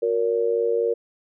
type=tone with amplitude modulation; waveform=sine; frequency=466.2 Hz; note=A#4; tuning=in tune; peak=-15 dBFS; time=0.02-0.94 s; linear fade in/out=10 ms; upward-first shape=sine; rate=104 Hz; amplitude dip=85%; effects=none